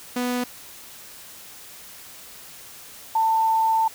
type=tone pair in turn; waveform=sawtooth / sine; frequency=246.9 / 892.1 Hz; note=B3 / A5; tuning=0 / +24 cents; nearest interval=octave + minor seventh; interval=2224 cents; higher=second; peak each=-19 / -17 dBFS; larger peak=second; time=0.16-0.44 / 3.15-3.88 s; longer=second; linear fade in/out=5 ms; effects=white hiss -43 dBFS RMS until 3.94 s